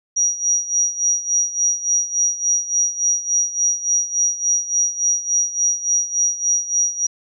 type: tone with tremolo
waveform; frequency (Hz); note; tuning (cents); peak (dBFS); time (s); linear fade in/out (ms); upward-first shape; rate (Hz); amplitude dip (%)
sine; 5760; F#8; -47; -13; 0.16-7.07; 10; sine; 3.5; 80
effects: none